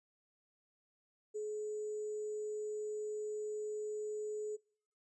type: tone with sample-and-hold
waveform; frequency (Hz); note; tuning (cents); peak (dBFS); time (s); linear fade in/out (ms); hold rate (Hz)
sine; 424.6; G#4; +38; -37; 1.34-4.57; 20; 7350
effects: noise-tail reverb RT60 0.6 s tail -26 dB re dry + resampled to 24000 Hz